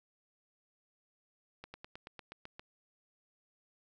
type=slowing click train; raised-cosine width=0.3 ms; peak=-30 dBFS; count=9; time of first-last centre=1.64-2.595 s; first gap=100 ms; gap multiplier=1.05; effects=none